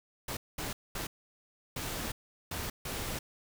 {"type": "noise bursts at uneven times", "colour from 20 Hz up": "pink", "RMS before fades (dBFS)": -37, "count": 6, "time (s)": [[0.28, 0.37], [0.58, 0.73], [0.95, 1.07], [1.76, 2.12], [2.51, 2.7], [2.85, 3.19]], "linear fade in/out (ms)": 5, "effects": []}